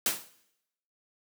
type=noise with exponential decay; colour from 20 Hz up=white; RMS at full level=-23 dBFS; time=0.06-0.29 s; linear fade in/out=2 ms; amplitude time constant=50 ms; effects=noise-tail reverb RT60 0.8 s tail -17 dB re dry + high-pass 150 Hz 12 dB/octave